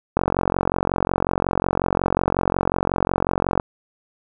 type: click train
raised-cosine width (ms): 1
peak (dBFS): -4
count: 157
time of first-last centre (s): 0.17-3.599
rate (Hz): 45.5
effects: none